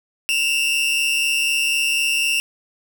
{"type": "tone pair together", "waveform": "40% pulse", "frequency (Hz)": [2656, 2800], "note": ["E7", "F7"], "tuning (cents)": [12, 4], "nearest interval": "minor second", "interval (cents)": 92, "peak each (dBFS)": -19, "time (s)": [0.29, 2.4], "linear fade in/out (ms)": 0, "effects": []}